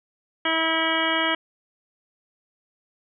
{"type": "harmonic tone", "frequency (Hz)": 323.8, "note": "E4", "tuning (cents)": -31, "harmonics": [1, 2, 3, 4, 5, 6, 7, 9, 10], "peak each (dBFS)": [-29, -29, -29, -29, -29, -29, -29, -29, -29], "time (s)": [0.45, 1.35], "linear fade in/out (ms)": 5, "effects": []}